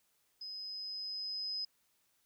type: tone with level ramp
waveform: sine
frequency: 5050 Hz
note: D#8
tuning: 25 cents sharp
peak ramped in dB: -42 to -35 dBFS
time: 0.41-1.65 s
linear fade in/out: 5 ms
effects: white hiss -75 dBFS RMS until 2.25 s